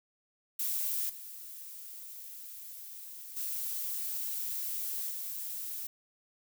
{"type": "noise with level steps", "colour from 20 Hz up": "violet", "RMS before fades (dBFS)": [-33, -46, -36, -39], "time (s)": [0.59, 5.87], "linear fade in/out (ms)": 5, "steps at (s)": [1.09, 3.36, 5.1], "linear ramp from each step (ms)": 10, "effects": []}